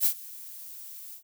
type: noise with ADSR envelope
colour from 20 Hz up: violet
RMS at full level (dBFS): -21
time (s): 0-1.23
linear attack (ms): 54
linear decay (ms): 81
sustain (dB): -22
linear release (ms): 96
effects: none